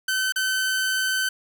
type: tone with dropouts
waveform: sawtooth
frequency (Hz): 1529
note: G6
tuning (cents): -44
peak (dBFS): -18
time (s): 0.08-1.29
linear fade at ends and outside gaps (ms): 5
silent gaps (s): 0.323-0.359
effects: none